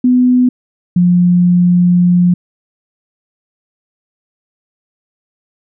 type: tone pair in turn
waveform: sine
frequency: 250 / 177.13 Hz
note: B3 / F3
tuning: +21 / +25 cents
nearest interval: tritone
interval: 596 cents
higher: first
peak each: -6 dBFS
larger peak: neither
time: 0.04-0.49 / 0.96-2.34 s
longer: second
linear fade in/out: 5 ms
effects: none